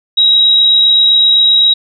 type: tone with amplitude modulation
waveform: sine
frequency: 3831 Hz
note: A#7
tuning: 47 cents sharp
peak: -4 dBFS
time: 0.17-1.74 s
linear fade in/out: 10 ms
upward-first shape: sine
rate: 67.7 Hz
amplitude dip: 25%
effects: none